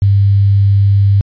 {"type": "tone with quantisation", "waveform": "sine", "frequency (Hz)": 99.6, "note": "G2", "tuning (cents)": 28, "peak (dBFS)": -6, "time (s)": [0.02, 1.21], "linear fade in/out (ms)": 0, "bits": 6, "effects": ["resampled to 11025 Hz"]}